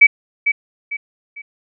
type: tone with echo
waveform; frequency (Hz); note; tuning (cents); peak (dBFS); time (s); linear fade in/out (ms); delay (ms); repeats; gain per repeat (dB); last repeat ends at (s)
sine; 2285; D7; -48; -3; 0.01-0.07; 10; 450; 3; -9; 1.42
effects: none